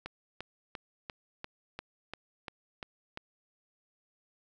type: click train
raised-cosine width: 0.3 ms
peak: -23 dBFS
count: 10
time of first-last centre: 0.06-3.174 s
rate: 2.89 Hz
effects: none